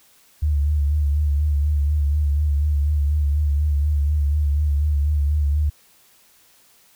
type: tone with vibrato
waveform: sine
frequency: 73.42 Hz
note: D2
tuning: in tune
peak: -16 dBFS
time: 0.42-5.7 s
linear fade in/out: 10 ms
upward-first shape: sine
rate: 4.1 Hz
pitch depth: 54 cents each way
effects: white hiss -55 dBFS RMS until 6.95 s